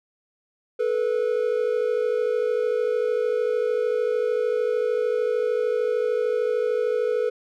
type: tone pair together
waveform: triangle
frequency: 435.5 / 488.8 Hz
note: A4 / B4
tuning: -18 / -18 cents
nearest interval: major second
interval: 200 cents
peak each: -22 / -21 dBFS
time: 0.79-7.3 s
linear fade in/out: 10 ms
effects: none